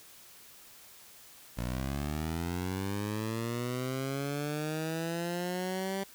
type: linear sweep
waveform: 15% pulse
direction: up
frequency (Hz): 58.2 to 196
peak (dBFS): -26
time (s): 1.57-6.04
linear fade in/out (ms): 10
effects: white hiss -54 dBFS RMS until 6.14 s